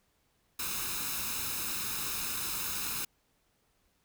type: noise with comb filter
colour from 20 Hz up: white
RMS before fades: -35 dBFS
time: 0.59-3.05 s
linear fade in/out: 5 ms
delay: 0.77 ms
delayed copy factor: +0.65
effects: pink hiss -73 dBFS RMS until 4.04 s